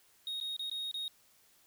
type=tone with dropouts; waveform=triangle; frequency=3742 Hz; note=A#7; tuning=6 cents sharp; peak=-34 dBFS; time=0.27-1.08 s; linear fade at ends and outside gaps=1 ms; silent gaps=0.401-0.411 / 0.565-0.594 / 0.698-0.714 / 0.913-0.942 s; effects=white hiss -66 dBFS RMS until 1.66 s